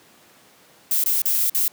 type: noise with dropouts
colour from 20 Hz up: violet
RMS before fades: -20 dBFS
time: 0.91-1.68 s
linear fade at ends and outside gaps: 2 ms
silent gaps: 1.039-1.06 / 1.219-1.255 / 1.498-1.547 s
effects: pink hiss -52 dBFS RMS until 1.72 s + high-pass 200 Hz 12 dB/octave